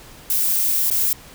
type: noise with dropouts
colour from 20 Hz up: violet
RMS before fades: -19 dBFS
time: 0.3-1.13 s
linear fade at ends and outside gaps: 1 ms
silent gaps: 0.901-0.912 s
effects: pink hiss -43 dBFS RMS until 1.34 s